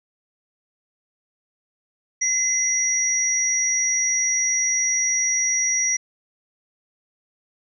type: tone pair together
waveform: sine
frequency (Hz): 2047 / 5790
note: C7 / F#8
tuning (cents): -38 / -38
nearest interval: octave + tritone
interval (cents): 1800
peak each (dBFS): -26 / -19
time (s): 2.21-5.97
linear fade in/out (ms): 10
effects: none